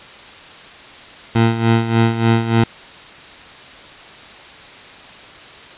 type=tone with tremolo; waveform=20% pulse; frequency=114.5 Hz; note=A#2; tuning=31 cents flat; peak=-5 dBFS; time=1.35-2.64 s; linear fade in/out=5 ms; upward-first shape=sine; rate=3.4 Hz; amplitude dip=70%; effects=white hiss -38 dBFS RMS until 5.77 s + resampled to 8000 Hz